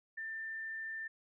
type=tone; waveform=sine; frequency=1787 Hz; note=A6; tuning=26 cents sharp; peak=-39 dBFS; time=0.17-1.08 s; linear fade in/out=10 ms; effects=none